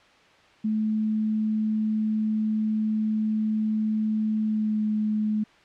sine tone with pitch glide, 216.3 to 213.6 Hz, A3 to G#3, -29 to +49 cents, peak -22 dBFS, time 0.64-5.44 s, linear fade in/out 10 ms, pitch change -22 cents, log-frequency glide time 4.43-4.84 s, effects white hiss -55 dBFS RMS until 5.64 s + low-pass 3000 Hz 12 dB/octave

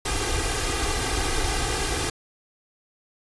pink noise with comb filter, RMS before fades -25 dBFS, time 0.05-2.1 s, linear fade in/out 5 ms, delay 2.5 ms, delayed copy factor +0.8, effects resampled to 24000 Hz

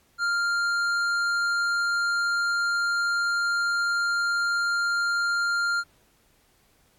sine tone with hard clipping, 1396.9 Hz, F6, in tune, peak -24 dBFS, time 0.18-5.84 s, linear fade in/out 50 ms, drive 9 dB, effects pink hiss -63 dBFS RMS until 6.98 s + AAC 64 kbps

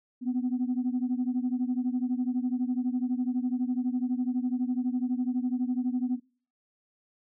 sine beating tone pair, 246.1 / 258.1 Hz, B3 / C4, -6 / -23 cents, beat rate 12 Hz, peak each -27 / -29 dBFS, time 0.21-6.2 s, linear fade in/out 50 ms, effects noise-tail reverb RT60 0.4 s tail -22 dB re dry + tanh soft clip ceiling -21 dBFS

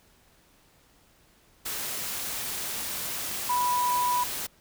sine tone in noise, 985 Hz, B5, 5 cents flat, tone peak -23 dBFS, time 3.49-4.24 s, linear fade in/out 10 ms, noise white, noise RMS -33 dBFS, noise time 1.65-4.47 s, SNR +7 dB, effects pink hiss -61 dBFS RMS until 4.6 s

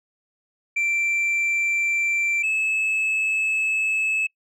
sine tone pair in turn, 2349 / 2601 Hz, D7 / E7, 0 / -24 cents, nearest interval major second, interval 176 cents, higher second, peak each -17 dBFS, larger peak neither, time 0.76-2.43 / 2.43-4.27 s, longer second, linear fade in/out 10 ms, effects noise-tail reverb RT60 0.1 s tail -24 dB re dry + tanh soft clip ceiling -19 dBFS

